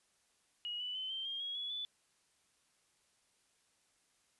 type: tone with pitch steps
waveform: sine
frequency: 2898 / 2974 / 3053 / 3133 / 3216 / 3300 / 3387 / 3476 Hz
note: F#7 / F#7 / G7 / G7 / G7 / G#7 / G#7 / A7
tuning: -37 / +8 / -46 / -2 / +44 / -12 / +33 / -22 cents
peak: -38 dBFS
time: 0.65-1.85 s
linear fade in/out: 0 ms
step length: 150 ms
effects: white hiss -74 dBFS RMS until 4.39 s + resampled to 24000 Hz